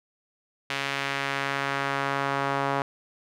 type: tone with band-pass filter sweep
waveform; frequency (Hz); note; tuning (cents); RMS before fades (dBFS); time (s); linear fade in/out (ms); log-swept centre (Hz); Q
sawtooth; 138.59; C#3; 0; -28; 0.7-2.82; 2; 2500 to 980; 1.2
effects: none